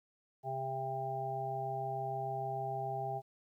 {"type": "harmonic tone with a mistuned harmonic", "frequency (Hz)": 133.5, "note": "C3", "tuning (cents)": 35, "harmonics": [1, 3, 5, 6], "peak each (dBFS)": [-42, -44, -41, -38], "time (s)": [0.43, 3.22], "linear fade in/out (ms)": 50, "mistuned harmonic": 6, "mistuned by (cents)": -15, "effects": ["12-bit"]}